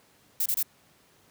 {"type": "noise bursts", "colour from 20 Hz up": "violet", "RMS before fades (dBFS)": -26, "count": 3, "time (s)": [0.4, 0.629], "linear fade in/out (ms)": 5, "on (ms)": 59, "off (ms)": 26, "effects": ["pink hiss -61 dBFS RMS until 1.3 s", "high-pass 100 Hz 12 dB/octave"]}